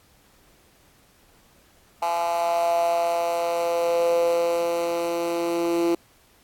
10% pulse tone with high-pass filter sweep, 170.2 Hz, F3, 44 cents flat, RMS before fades -23 dBFS, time 2.02-5.95 s, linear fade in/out 5 ms, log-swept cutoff 790 to 350 Hz, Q 7, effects pink hiss -58 dBFS RMS until 6.43 s + AAC 64 kbps

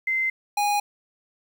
sine / square tone pair in turn, 2073 / 822.7 Hz, C7 / G#5, -17 / -17 cents, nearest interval octave + major third, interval 1600 cents, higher first, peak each -21 dBFS, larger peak neither, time 0.07-0.3 / 0.57-0.8 s, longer neither, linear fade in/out 5 ms, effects 9-bit

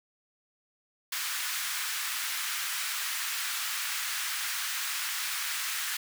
pink high-pass noise, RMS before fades -33 dBFS, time 1.12-5.97 s, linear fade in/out 5 ms, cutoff 1300 Hz, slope 24 dB/octave, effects none

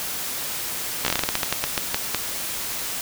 slowing click train, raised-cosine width 0.2 ms, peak -3 dBFS, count 16, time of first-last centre 1.05-2.147 s, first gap 14 ms, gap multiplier 1.21, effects white hiss -29 dBFS RMS until 3.01 s

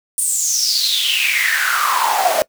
pink noise with high-pass filter sweep, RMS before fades -17 dBFS, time 0.18-2.42 s, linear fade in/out 0 ms, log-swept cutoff 9300 to 590 Hz, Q 8.2, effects noise-tail reverb RT60 0.1 s tail -21 dB re dry

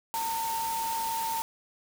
sine tone in noise, 908 Hz, A#5, 46 cents flat, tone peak -29 dBFS, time 0.14-1.42 s, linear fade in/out 0 ms, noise white, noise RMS -37 dBFS, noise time 0.14-1.42 s, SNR +5 dB, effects none

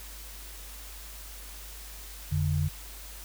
sine tone pair together, 87.31 / 146.99 Hz, F2 / D3, 0 / +2 cents, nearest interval major sixth, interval 902 cents, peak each -27 dBFS, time 2.31-2.69 s, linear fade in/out 20 ms, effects added 50 Hz sine -44 dBFS peak until 3.24 s + white hiss -46 dBFS RMS until 3.24 s

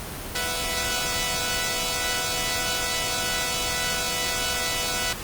5% pulse chord, B suspended fourth, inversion none, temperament equal, 493.9 / 659.3 / 740 Hz, B4 / E5 / F#5, 0 / 0 / 0 cents, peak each -18 dBFS, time 0.35-5.13 s, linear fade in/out 5 ms, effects pink hiss -34 dBFS RMS until 5.23 s + Opus 24 kbps

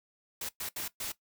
white noise bursts at uneven times, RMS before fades -37 dBFS, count 4, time 0.41-0.49 / 0.6-0.69 / 0.76-0.88 / 1-1.12 s, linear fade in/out 5 ms, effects noise-tail reverb RT60 0.1 s tail -17 dB re dry

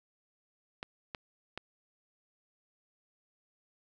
clicks, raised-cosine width 0.3 ms, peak -22 dBFS, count 3, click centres 0.829 / 1.148 / 1.576 s, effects none

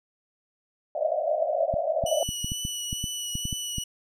pink band-pass noise, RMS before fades -26 dBFS, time 0.95-2.23 s, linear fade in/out 2 ms, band 580 to 680 Hz, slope 96 dB/octave
clicks, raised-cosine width 5 ms, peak -19 dBFS, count 12, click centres 1.74 / 2.039 / 2.29 / 2.445 / 2.519 / 2.651 / 2.929 / 3.041 / 3.354 / 3.454 / 3.528 / 3.783 s
20% pulse tone with vibrato, 2951 Hz, F#7, 5 cents flat, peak -25 dBFS, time 2.06-3.84 s, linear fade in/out 5 ms, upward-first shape triangle, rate 2.2 Hz, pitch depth 18 cents each way
effects none

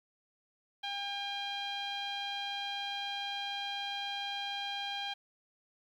sawtooth tone with low-pass filter, 803 Hz, G5, 41 cents sharp, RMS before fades -38 dBFS, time 0.83-5.14 s, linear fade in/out 10 ms, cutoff 3500 Hz, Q 7.2, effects 11-bit

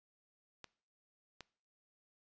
clicks, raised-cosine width 0.2 ms, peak -30 dBFS, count 2, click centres 0.643 / 1.407 s, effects noise-tail reverb RT60 0.5 s tail -22 dB re dry + resampled to 16000 Hz

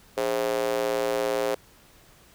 square tone with high-pass filter, 58.7 Hz, A#1, 13 cents sharp, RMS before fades -26 dBFS, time 0.17-1.55 s, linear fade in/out 5 ms, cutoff 480 Hz, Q 4.2, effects pink hiss -55 dBFS RMS until 2.34 s

